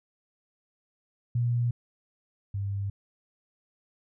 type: tone pair in turn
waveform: sine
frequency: 120 / 99.41 Hz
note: B2 / G2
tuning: -49 / +25 cents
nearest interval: minor third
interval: 326 cents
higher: first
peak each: -23 / -28 dBFS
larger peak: first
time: 1.35-1.71 / 2.54-2.9 s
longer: neither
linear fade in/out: 5 ms
effects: none